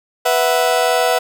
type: chord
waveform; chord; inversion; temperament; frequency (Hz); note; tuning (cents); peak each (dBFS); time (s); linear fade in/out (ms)
35% pulse; B suspended fourth; none; just; 493.9 / 658.5 / 740.8; B4 / E5 / F#5; 0 / -2 / +2; -16; 0.25-1.19; 10
effects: none